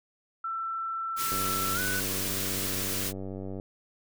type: tone with pitch glide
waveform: sine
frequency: 1337 to 1492.1 Hz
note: E6 to F#6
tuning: +24 to +14 cents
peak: -30 dBFS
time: 0.44-2 s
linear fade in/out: 5 ms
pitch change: +190 cents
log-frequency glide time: 1.74-1.8 s
type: band-stop noise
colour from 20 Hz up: white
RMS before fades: -32 dBFS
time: 1.16-3.13 s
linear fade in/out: 50 ms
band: 490 to 950 Hz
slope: 96 dB/octave
type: click train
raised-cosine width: 2 ms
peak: -25 dBFS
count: 220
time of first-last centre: 1.32-3.599 s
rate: 96.1 Hz
effects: none